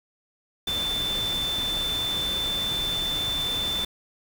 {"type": "tone in noise", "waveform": "sine", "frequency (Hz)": 3535, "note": "A7", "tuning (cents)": 7, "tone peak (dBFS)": -25, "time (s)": [0.67, 3.85], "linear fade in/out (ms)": 5, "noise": "pink", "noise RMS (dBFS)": -34, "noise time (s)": [0.67, 3.85], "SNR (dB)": 6, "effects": []}